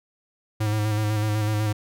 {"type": "tone with vibrato", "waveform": "square", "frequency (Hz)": 106.6, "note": "G#2", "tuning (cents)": 46, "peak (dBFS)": -22, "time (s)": [0.6, 1.73], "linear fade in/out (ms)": 10, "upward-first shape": "square", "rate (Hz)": 8, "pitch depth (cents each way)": 26, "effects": []}